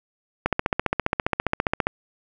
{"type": "click train", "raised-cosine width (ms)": 0.5, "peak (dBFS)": -5, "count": 22, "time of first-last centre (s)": [0.46, 1.869], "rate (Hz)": 14.9, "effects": []}